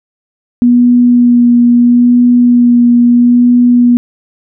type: tone with vibrato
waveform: sine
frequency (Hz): 241.9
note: B3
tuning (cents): -36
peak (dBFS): -3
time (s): 0.62-3.97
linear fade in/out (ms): 0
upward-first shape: sine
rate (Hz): 0.76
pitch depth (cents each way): 14
effects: none